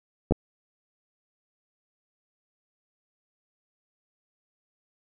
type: clicks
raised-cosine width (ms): 2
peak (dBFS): -9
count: 2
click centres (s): 0.31 / 0.322
effects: none